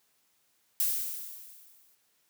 violet noise with exponential decay, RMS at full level -26 dBFS, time 0.8-1.95 s, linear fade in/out 0 ms, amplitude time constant 250 ms, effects white hiss -71 dBFS RMS until 2.29 s + high-pass 100 Hz 12 dB/octave

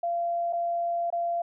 sine tone with dropouts, 687 Hz, F5, 29 cents flat, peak -25 dBFS, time 0.03-1.42 s, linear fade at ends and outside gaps 5 ms, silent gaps 0.527-0.531 / 1.103-1.125 s, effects none

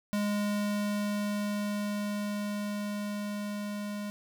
square tone with level ramp, 206.3 Hz, G#3, 11 cents flat, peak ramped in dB -28 to -35 dBFS, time 0.13-4.1 s, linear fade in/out 0 ms, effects none

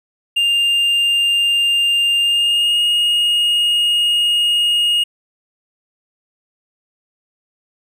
triangle tone with pitch glide, 2801 to 2863 Hz, F7 to F7, +4 to +42 cents, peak -11 dBFS, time 0.36-5.04 s, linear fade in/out 10 ms, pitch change +38 cents, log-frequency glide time 2.2-2.82 s, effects none

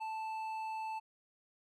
triangle tone with hard clipping, 880 Hz, A5, in tune, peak -39 dBFS, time 0-1 s, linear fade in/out 20 ms, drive 10 dB, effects none

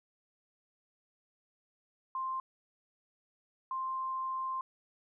sine tone bursts at uneven times, 1049 Hz, C6, 4 cents sharp, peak -33 dBFS, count 2, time 2.15-2.4 / 3.71-4.61 s, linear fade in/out 2 ms, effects none

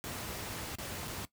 pink noise with dropouts, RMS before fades -40 dBFS, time 0.04-1.25 s, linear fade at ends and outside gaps 0 ms, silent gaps 0.754-0.785 / 1.075-1.079 s, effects noise-tail reverb RT60 0.1 s tail -17 dB re dry + high-pass 60 Hz 12 dB/octave

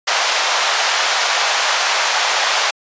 pink band-pass noise, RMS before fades -17 dBFS, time 0.07-2.71 s, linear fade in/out 10 ms, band 680 to 6700 Hz, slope 24 dB/octave, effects resampled to 16000 Hz

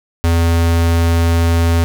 square tone, 83.9 Hz, E2, 31 cents sharp, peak -11 dBFS, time 0.24-1.84 s, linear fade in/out 0 ms, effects none

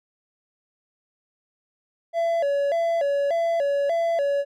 triangle tone with vibrato, 616 Hz, D#5, 17 cents flat, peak -18 dBFS, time 2.13-4.45 s, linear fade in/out 50 ms, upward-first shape square, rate 1.7 Hz, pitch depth 150 cents each way, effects none

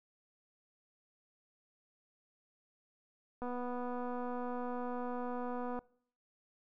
click train, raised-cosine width 1 ms, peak -28 dBFS, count 584, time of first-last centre 3.42-5.79 s, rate 246 Hz, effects noise-tail reverb RT60 0.6 s tail -24 dB re dry

